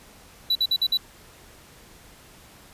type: tone bursts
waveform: triangle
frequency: 3951 Hz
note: B7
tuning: in tune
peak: -17 dBFS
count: 5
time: 0.5-0.973 s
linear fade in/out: 5 ms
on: 53 ms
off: 52 ms
effects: pink hiss -50 dBFS RMS until 2.73 s + resampled to 32000 Hz